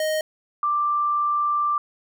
square / sine tone pair in turn, 622.3 / 1179.2 Hz, D#5 / D6, 0 / +7 cents, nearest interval major seventh, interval 1107 cents, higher second, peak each -22 / -19 dBFS, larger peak second, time 0-0.21 / 0.63-1.78 s, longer second, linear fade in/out 2 ms, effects none

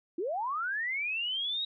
sine linear sweep, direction up, 311.1 to 3836 Hz, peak -30 dBFS, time 0.18-1.65 s, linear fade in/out 5 ms, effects none

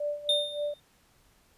sine tone with tremolo, 587.3 Hz, D5, in tune, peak -27 dBFS, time 0-0.74 s, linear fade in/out 5 ms, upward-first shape sine, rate 3.5 Hz, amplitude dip 80%
triangle tone with exponential decay, 3635 Hz, A#7, 44 cents flat, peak -19 dBFS, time 0.29-0.8 s, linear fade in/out 2 ms, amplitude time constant 110 ms
effects pink hiss -64 dBFS RMS until 1.57 s + resampled to 32000 Hz

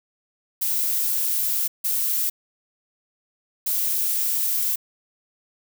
violet noise bursts at uneven times, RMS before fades -23 dBFS, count 3, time 0.61-1.68 / 1.84-2.3 / 3.66-4.76 s, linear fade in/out 10 ms, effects none

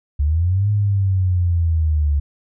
sine linear two-way sweep, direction up then down, 69.3 to 104.8 to 70.9 Hz, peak -14 dBFS, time 0.19-2.2 s, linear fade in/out 10 ms, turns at 0.7 s, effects none

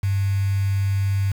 sine tone with quantisation, 98.2 Hz, G2, 4 cents sharp, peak -18 dBFS, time 0.03-1.32 s, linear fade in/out 5 ms, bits 6, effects none

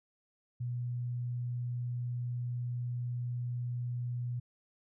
sine tone, 122 Hz, B2, 21 cents flat, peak -33 dBFS, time 0.6-4.4 s, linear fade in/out 10 ms, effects none

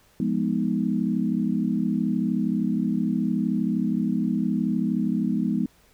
sine chord, F half-diminished seventh, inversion none, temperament equal, 174.61 / 207.7 / 246.9 / 311.1 Hz, F3 / Ab3 / Cb4 / Eb4, 0 / 0 / 0 / 0 cents, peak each -28 / -25 / -26 / -30 dBFS, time 0.2-5.66 s, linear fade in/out 2 ms, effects pink hiss -59 dBFS RMS until 5.93 s

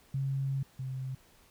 sine tone pair in turn, 136 / 131.09 Hz, C#3 / C3, -33 / +4 cents, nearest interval minor second, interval 63 cents, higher first, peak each -29 / -34 dBFS, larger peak first, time 0.14-0.63 / 0.79-1.15 s, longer first, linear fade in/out 5 ms, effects pink hiss -62 dBFS RMS until 1.5 s

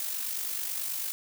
blue noise with amplitude modulation, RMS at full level -31 dBFS, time 0-1.12 s, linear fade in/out 0 ms, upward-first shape sine, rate 49.2 Hz, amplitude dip 50%, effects none

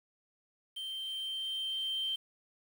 triangle tone with level ramp, 3132 Hz, G7, 2 cents flat, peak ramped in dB -36 to -28 dBFS, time 0.76-2.16 s, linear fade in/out 10 ms, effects tanh soft clip ceiling -29 dBFS + 9-bit

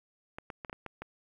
clicks, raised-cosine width 0.5 ms, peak -25 dBFS, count 7, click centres 0.385 / 0.502 / 0.648 / 0.697 / 0.729 / 0.863 / 1.02 s, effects 10-bit

